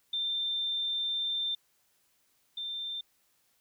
sine tone pair in turn, 3581 / 3581 Hz, A7 / A7, +30 / +30 cents, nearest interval unison, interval 0 cents, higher neither, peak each -29 / -34 dBFS, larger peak first, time 0.13-1.55 / 2.57-3.01 s, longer first, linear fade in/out 5 ms, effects white hiss -71 dBFS RMS until 3.6 s

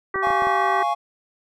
harmonic tone, 385.7 Hz, G4, 28 cents flat, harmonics 1 / 2 / 3 / 4 / 5, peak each -27 / -36 / -25 / -30 / -28 dBFS, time 0.14-0.83 s, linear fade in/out 5 ms
clicks, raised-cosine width 1 ms, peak -17 dBFS, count 5, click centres 0.158 / 0.271 / 0.305 / 0.422 / 0.47 s
triangle chord, Db major, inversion first, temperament equal with one note detuned, 695.6 / 830.6 / 1108.7 Hz, F5 / Ab5 / Db6, -7 / 0 / 0 cents, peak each -22 dBFS, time 0.22-0.95 s, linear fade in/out 20 ms
effects none

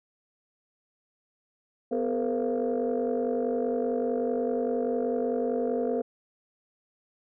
sine tone cluster, 249.5 / 417.4 / 462.3 / 513 / 687 Hz, B3 / G#4 / A#4 / C5 / F5, +18 / +9 / -14 / -34 / -29 cents, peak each -30 / -33 / -28 / -31 / -35 dBFS, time 1.91-6.02 s, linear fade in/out 10 ms, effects tanh soft clip ceiling -18 dBFS

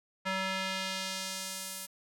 square tone with band-pass filter sweep, 190 Hz, F#3, 46 cents sharp, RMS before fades -36 dBFS, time 0.25-1.87 s, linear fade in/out 20 ms, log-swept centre 1800 to 12000 Hz, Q 0.86, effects none

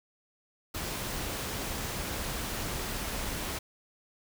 pink noise, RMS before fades -35 dBFS, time 0.74-3.59 s, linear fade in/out 10 ms, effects none

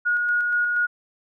sine tone with tremolo, 1444 Hz, F#6, 43 cents flat, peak -18 dBFS, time 0.05-0.87 s, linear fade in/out 20 ms, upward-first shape square, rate 4.2 Hz, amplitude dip 25%, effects none

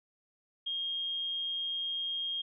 sine tone, 3236 Hz, G#7, 46 cents flat, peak -32 dBFS, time 0.66-2.42 s, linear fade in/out 10 ms, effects none

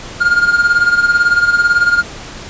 triangle tone with tremolo, 1415 Hz, F6, 22 cents sharp, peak -4 dBFS, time 0.2-2.03 s, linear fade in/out 20 ms, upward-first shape sine, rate 18 Hz, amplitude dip 70%, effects pink hiss -30 dBFS RMS until 2.49 s + resampled to 16000 Hz

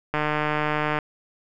click train, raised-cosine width 0.5 ms, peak -9 dBFS, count 129, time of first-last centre 0.14-0.988 s, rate 151 Hz, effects none

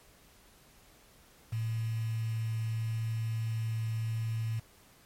sine tone with quantisation, 112.4 Hz, A2, 37 cents sharp, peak -30 dBFS, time 1.52-4.6 s, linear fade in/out 10 ms, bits 8, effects pink hiss -60 dBFS RMS until 5.05 s + MP3 64 kbps

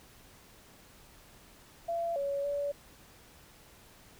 sine tone with pitch steps, 678 / 561 / 572 Hz, E5 / C#5 / D5, +49 / +21 / -46 cents, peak -30 dBFS, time 1.88-2.72 s, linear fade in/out 10 ms, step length 280 ms, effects pink hiss -57 dBFS RMS until 4.19 s

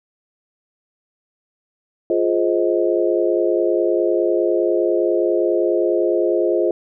sine chord, F minor seventh, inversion none, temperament just, 349.2 / 419.1 / 523.8 / 628.6 Hz, F4 / Ab4 / C5 / Eb5, 0 / +16 / +2 / +18 cents, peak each -18 / -21 / -22 / -22 dBFS, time 2.1-6.71 s, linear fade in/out 2 ms, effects none

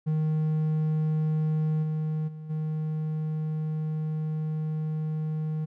triangle tone with level steps, 155.56 Hz, D#3, in tune, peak -21 / -24 / -35 / -25 dBFS, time 0.06-5.66 s, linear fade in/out 20 ms, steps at 1.82 / 2.27 / 2.49 s, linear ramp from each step 20 ms, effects none

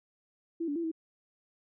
sine tone with pitch steps, 332.8 / 288.2 / 336.8 / 323 Hz, E4 / D4 / E4 / E4, +17 / -33 / +37 / -35 cents, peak -30 dBFS, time 0.6-0.916 s, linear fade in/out 10 ms, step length 79 ms, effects none

